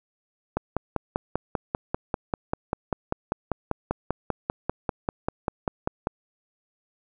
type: click train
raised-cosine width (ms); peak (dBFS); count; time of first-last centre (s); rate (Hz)
1; -10; 29; 0.57-6.071; 5.09
effects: none